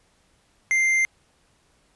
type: tone with tanh clipping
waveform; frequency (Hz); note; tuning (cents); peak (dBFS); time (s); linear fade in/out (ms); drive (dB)
sine; 2093; C7; 0; -19; 0.71-1.05; 0; 8
effects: pink hiss -63 dBFS RMS until 1.95 s + resampled to 24000 Hz